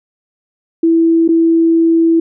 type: tone with dropouts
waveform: sine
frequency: 329.9 Hz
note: E4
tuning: 1 cent sharp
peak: -7 dBFS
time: 0.83-2.2 s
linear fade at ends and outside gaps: 5 ms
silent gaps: 1.279-1.288 s
effects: none